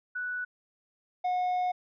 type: tone pair in turn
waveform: sine / triangle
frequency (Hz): 1480 / 726.4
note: F#6 / F#5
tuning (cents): 0 / -32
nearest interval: octave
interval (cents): 1232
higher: first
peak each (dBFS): -31 / -24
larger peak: second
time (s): 0.15-0.45 / 1.24-1.72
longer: second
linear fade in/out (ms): 10
effects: resampled to 11025 Hz